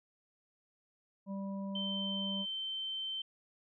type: harmonic tone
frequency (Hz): 196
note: G3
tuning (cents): 0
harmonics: 1 / 3 / 5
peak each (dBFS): -37 / -47 / -51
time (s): 1.26-2.46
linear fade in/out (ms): 50
type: tone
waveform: sine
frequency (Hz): 3100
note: G7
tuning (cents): -20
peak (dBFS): -36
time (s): 1.75-3.22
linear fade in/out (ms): 5
effects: none